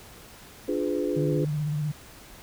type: chord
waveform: sine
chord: D diminished seventh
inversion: none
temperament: equal with one note detuned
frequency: 293.7 / 349.2 / 415.3 / 504.3 Hz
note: D4 / F4 / Ab4 / Cb5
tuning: 0 / 0 / 0 / +36 cents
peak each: -29 / -30 / -30 / -31 dBFS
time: 0.68-1.45 s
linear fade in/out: 5 ms
type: tone with vibrato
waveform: sine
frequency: 149.7 Hz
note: D3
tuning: 33 cents sharp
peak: -25 dBFS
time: 1.16-1.92 s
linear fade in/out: 10 ms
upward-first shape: square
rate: 16 Hz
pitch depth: 40 cents each way
effects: pink hiss -48 dBFS RMS until 2.42 s